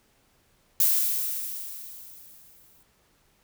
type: noise with exponential decay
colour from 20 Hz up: violet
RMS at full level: -20 dBFS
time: 0.8-2.83 s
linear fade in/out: 2 ms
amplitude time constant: 440 ms
effects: pink hiss -65 dBFS RMS until 3.43 s